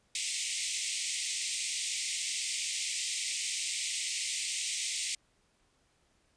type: band-pass noise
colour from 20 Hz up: white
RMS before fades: -35 dBFS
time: 0.15-5.15 s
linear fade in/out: 2 ms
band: 2000 to 9200 Hz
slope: 96 dB/octave
effects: pink hiss -71 dBFS RMS until 6.36 s + resampled to 22050 Hz